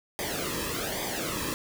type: noise with flanger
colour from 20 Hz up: pink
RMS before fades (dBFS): -32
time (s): 0.19-1.54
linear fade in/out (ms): 0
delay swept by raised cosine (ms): 0.72 to 1.4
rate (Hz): 1.2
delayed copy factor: -0.75
effects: none